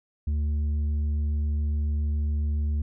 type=tone with tanh clipping; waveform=sine; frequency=74.4 Hz; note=D2; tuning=23 cents sharp; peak=-24 dBFS; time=0.27-2.82 s; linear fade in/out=5 ms; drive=5 dB; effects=none